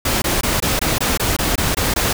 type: noise bursts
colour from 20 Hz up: pink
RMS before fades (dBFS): -18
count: 11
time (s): 0.05-2.13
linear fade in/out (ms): 5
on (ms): 170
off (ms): 21
effects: none